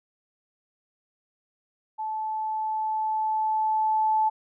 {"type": "tone with level ramp", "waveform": "sine", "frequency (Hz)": 870, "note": "A5", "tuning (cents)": -20, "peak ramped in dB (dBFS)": [-28, -19], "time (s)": [1.98, 4.3], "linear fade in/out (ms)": 20, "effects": []}